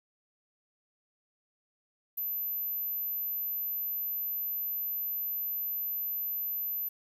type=tone; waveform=sine; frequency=12080 Hz; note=F#9; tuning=35 cents sharp; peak=-31 dBFS; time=2.17-6.89 s; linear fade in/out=10 ms; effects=10-bit